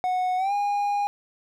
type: tone with pitch glide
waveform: triangle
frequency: 735 to 815.5 Hz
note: F#5 to G#5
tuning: -12 to -32 cents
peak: -20 dBFS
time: 0.04-1.07 s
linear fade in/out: 0 ms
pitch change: +180 cents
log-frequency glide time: 0.37-0.53 s
effects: none